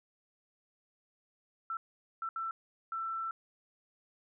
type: tone bursts at uneven times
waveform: sine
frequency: 1336 Hz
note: E6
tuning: 23 cents sharp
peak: -34 dBFS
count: 4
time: 1.7-1.77 / 2.22-2.29 / 2.36-2.51 / 2.92-3.31 s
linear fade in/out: 2 ms
effects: none